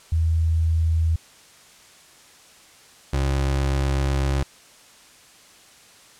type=tone pair in turn; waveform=sine / 30% pulse; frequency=81.3 / 68.03 Hz; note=E2 / C#2; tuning=-23 / -32 cents; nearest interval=minor third; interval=309 cents; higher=first; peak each=-17 dBFS; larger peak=neither; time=0.12-1.16 / 3.13-4.43 s; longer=second; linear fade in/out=5 ms; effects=white hiss -50 dBFS RMS until 6.19 s + low-pass 9000 Hz 12 dB/octave